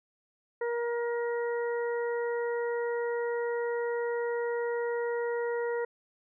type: harmonic tone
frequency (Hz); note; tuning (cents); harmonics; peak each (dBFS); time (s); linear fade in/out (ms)
473.2; A#4; +26; 1 / 2 / 3 / 4; -29 / -39 / -43 / -41; 0.61-5.85; 5
effects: none